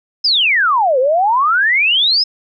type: exponential two-way sweep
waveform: sine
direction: down then up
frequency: 5274 to 493.3 to 5274 Hz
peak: -10 dBFS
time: 0.24-2.24 s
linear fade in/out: 10 ms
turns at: 0.99 s
effects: none